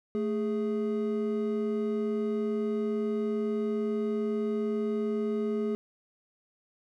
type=tone pair together; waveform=triangle; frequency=220 / 415.3 Hz; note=A3 / G#4; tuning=0 / 0 cents; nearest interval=major seventh; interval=1100 cents; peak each=-28 dBFS; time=0.15-5.75 s; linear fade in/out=0 ms; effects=none